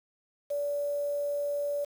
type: tone with quantisation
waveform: sine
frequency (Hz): 576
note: D5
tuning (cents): -34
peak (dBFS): -28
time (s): 0.5-1.85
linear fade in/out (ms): 10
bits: 8
effects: none